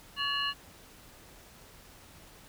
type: tone cluster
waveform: sine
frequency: 1125 / 1713 / 2750 / 2892 / 4183 Hz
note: C#6 / A6 / F7 / F#7 / C8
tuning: +25 / -47 / -27 / -40 / -1 cents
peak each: -35 / -36 / -39 / -32 / -39 dBFS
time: 0.16-0.54 s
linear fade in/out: 50 ms
effects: pink hiss -54 dBFS RMS until 2.48 s